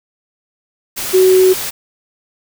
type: tone in noise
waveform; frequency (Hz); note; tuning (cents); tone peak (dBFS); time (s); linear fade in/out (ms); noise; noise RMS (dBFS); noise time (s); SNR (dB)
sine; 373.2; F#4; +15; -6; 1.13-1.54; 20; white; -22; 0.96-1.71; +13
effects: none